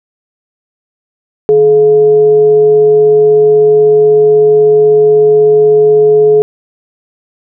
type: tone with frequency modulation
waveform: sine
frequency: 425.7 Hz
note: G#4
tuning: 43 cents sharp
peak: -3 dBFS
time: 1.49-6.42 s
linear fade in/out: 0 ms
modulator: 273 Hz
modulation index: 0.21
effects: none